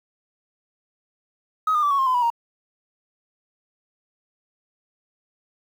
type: tone with pitch steps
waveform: triangle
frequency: 1266 / 1212.3 / 1160.9 / 1111.7 / 1064.6 / 1019.4 / 976.2 / 934.8 Hz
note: D#6 / D#6 / D6 / C#6 / C6 / C6 / B5 / A#5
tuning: +30 / -45 / -20 / +5 / +30 / -45 / -20 / +5 cents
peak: -14 dBFS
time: 1.67-2.302 s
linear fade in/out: 5 ms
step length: 79 ms
effects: tanh soft clip ceiling -14 dBFS + 8-bit